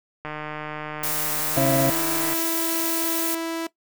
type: click train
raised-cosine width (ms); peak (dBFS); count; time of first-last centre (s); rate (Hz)
0.5; -17; 318; 0.25-2.336; 152
type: noise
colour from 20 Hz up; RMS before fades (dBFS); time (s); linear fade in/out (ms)
blue; -26; 1.03-3.35; 5
type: tone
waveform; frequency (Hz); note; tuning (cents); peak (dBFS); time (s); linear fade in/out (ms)
sawtooth; 329.6; E4; 0; -22; 1.56-3.67; 5
type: harmonic tone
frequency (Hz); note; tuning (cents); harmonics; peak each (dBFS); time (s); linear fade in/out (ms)
135.5; C#3; -39; 1 / 2 / 4 / 5; -24 / -24 / -24 / -24; 1.57-1.9; 2
effects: noise-tail reverb RT60 0.1 s tail -18 dB re dry